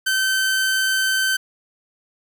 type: tone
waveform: sawtooth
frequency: 1541 Hz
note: G6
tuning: 30 cents flat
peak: -14 dBFS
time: 0.06-1.37 s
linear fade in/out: 10 ms
effects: none